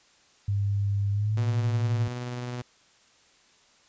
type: tone with pitch glide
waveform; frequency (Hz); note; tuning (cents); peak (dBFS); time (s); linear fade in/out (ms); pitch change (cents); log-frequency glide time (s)
sine; 100.5 to 111.51; G2 to A2; +44 to +24; -23; 0.48-2.08; 5; +180; 1.12-1.44
type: tone with tremolo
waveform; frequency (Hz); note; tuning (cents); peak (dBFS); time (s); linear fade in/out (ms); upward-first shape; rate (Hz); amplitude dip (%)
sawtooth; 122.9; B2; -8; -27; 1.37-2.62; 5; triangle; 19; 25
effects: white hiss -60 dBFS RMS until 3.88 s + resampled to 16000 Hz